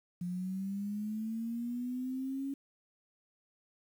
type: linear sweep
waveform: sine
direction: up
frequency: 174.8 to 277.2 Hz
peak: -34 dBFS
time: 0.21-2.54 s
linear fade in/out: 5 ms
effects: 10-bit